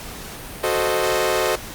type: chord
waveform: sawtooth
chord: F# diminished seventh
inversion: none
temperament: equal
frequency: 370 / 440 / 523.3 / 622.3 Hz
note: F#4 / A4 / C5 / Eb5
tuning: 0 / 0 / 0 / 0 cents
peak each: -20 dBFS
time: 0.63-1.56 s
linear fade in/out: 10 ms
effects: pink hiss -35 dBFS RMS until 1.74 s + Opus 48 kbps